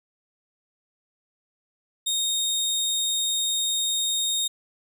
25% pulse tone, 3705 Hz, A#7, 11 cents flat, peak -19 dBFS, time 2.06-4.48 s, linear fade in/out 10 ms, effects none

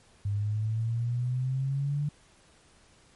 sine exponential sweep, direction up, 100 to 148.1 Hz, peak -26 dBFS, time 0.25-2.09 s, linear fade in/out 5 ms, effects pink hiss -60 dBFS RMS until 3.15 s + MP3 48 kbps

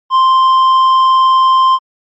triangle tone with tanh clipping, 1046.5 Hz, C6, in tune, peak -7 dBFS, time 0.1-1.79 s, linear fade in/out 50 ms, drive 10 dB, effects MP3 32 kbps

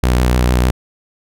sawtooth tone with vibrato, 61.74 Hz, B1, in tune, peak -7 dBFS, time 0.03-0.71 s, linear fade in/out 5 ms, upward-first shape triangle, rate 6.7 Hz, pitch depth 37 cents each way, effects none

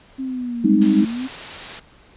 sine exponential two-way sweep, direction down then up, 268.2 to 207.7 to 268.2 Hz, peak -23 dBFS, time 0.18-1.28 s, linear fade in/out 20 ms, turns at 0.98 s
sine chord, Ab major seventh, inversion third, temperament equal, 196 / 207.7 / 261.6 / 311.1 Hz, G3 / Ab3 / C4 / Eb4, 0 / 0 / 0 / 0 cents, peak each -19 / -16 / -20 / -16 dBFS, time 0.64-1.05 s, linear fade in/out 10 ms
white noise, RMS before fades -32 dBFS, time 0.81-1.8 s, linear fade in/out 10 ms
effects pink hiss -50 dBFS RMS until 2.16 s + resampled to 8000 Hz

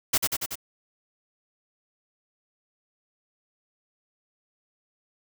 white noise with echo, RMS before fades -21 dBFS, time 0.13-0.18 s, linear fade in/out 10 ms, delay 94 ms, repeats 4, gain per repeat -3 dB, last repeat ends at 0.556 s, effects none

